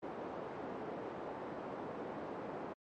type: band-pass noise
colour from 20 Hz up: pink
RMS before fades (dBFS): -44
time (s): 0.02-2.74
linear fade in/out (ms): 20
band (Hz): 290 to 820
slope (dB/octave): 12
effects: MP3 48 kbps